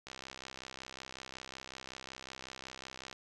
click train, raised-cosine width 0.2 ms, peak -27 dBFS, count 201, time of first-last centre 0.07-3.128 s, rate 65.4 Hz, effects resampled to 24000 Hz

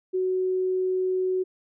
sine tone, 371.6 Hz, F#4, 7 cents sharp, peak -22 dBFS, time 0.13-1.44 s, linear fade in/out 20 ms, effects none

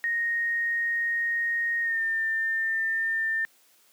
sine tone with pitch glide, 1863 to 1799.5 Hz, A#6 to A6, -2 to +38 cents, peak -24 dBFS, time 0.04-3.45 s, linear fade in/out 0 ms, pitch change -60 cents, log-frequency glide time 1.82-2.03 s, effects white hiss -61 dBFS RMS until 3.92 s + high-pass 200 Hz 12 dB/octave

